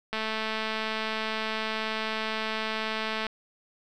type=click train; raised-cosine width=0.3 ms; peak=-15 dBFS; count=688; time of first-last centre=0.13-3.267 s; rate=219 Hz; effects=none